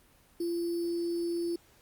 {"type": "tone with sample-and-hold", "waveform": "sine", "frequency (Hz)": 341.9, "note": "F4", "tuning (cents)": -37, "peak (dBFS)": -29, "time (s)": [0.4, 1.56], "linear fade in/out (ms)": 5, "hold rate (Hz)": 4900, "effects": ["pink hiss -62 dBFS RMS until 1.81 s", "Opus 32 kbps"]}